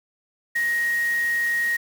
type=tone in noise; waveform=sine; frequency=1879 Hz; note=A#6; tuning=13 cents sharp; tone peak=-20 dBFS; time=0.55-1.77 s; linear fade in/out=10 ms; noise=white; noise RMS=-38 dBFS; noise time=0.55-1.77 s; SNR=+15 dB; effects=none